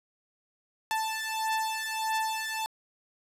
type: beating tone pair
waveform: sawtooth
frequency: 880 / 881.6 Hz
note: A5 / A5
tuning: 0 / +3 cents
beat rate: 1.6 Hz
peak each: -28 dBFS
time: 0.91-2.66 s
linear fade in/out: 0 ms
effects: resampled to 32000 Hz + 9-bit